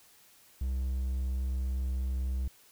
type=tone; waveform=triangle; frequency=64.5 Hz; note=C2; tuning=24 cents flat; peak=-27 dBFS; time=0.61-2.48 s; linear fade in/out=5 ms; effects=white hiss -60 dBFS RMS until 2.71 s